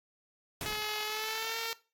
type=noise with exponential decay; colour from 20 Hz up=pink; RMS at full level=-35 dBFS; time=0.61-1.02 s; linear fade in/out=1 ms; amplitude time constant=88 ms
type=tone with pitch glide; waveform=5% pulse; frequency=425.1 to 455.6 Hz; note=G#4 to A#4; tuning=+40 to -40 cents; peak=-22 dBFS; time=0.66-1.73 s; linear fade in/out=0 ms; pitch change=+120 cents; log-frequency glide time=1.04-1.58 s
effects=noise-tail reverb RT60 0.3 s tail -18 dB re dry + AAC 64 kbps